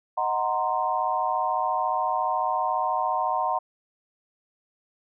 sine chord, C half-diminished seventh, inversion first, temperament equal, 622.3 / 740 / 932.3 / 1046.5 Hz, Eb5 / Gb5 / Bb5 / C6, 0 / 0 / 0 / 0 cents, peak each -32 / -27 / -27 / -28 dBFS, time 0.17-3.59 s, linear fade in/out 10 ms, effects none

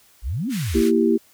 sine exponential two-way sweep, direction up then down, 46.25 to 286.2 to 46.25 Hz, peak -22 dBFS, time 0.22-0.83 s, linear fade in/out 50 ms, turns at 0.49 s
pink band-pass noise, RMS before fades -35 dBFS, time 0.49-0.92 s, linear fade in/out 50 ms, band 1500 to 15000 Hz, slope 24 dB/octave
sine chord, E diminished, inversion second, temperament equal, 233.1 / 329.6 / 392 Hz, Bb3 / E4 / G4, 0 / 0 / 0 cents, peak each -19 dBFS, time 0.74-1.18 s, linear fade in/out 20 ms
effects white hiss -55 dBFS RMS until 1.33 s

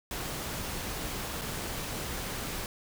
pink noise with dropouts, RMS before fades -36 dBFS, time 0.11-2.66 s, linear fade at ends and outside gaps 1 ms, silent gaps 1.413-1.417 s, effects none

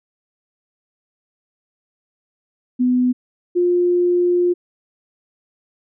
sine tone pair in turn, 250 / 353.6 Hz, B3 / F4, +21 / +22 cents, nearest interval tritone, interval 601 cents, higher second, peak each -13 dBFS, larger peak neither, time 2.79-3.13 / 3.55-4.54 s, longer second, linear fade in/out 20 ms, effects none

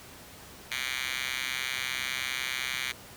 5% pulse tone with high-pass filter, 130 Hz, C3, 11 cents flat, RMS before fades -33 dBFS, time 0.71-2.92 s, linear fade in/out 5 ms, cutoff 2400 Hz, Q 8.9, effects pink hiss -48 dBFS RMS until 3.16 s + high-pass 60 Hz 12 dB/octave

